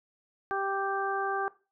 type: harmonic tone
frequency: 392 Hz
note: G4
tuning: in tune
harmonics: 1 / 2 / 3 / 4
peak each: -34 / -32 / -34 / -35 dBFS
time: 0.51-1.48 s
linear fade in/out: 0 ms
effects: noise-tail reverb RT60 0.3 s tail -18 dB re dry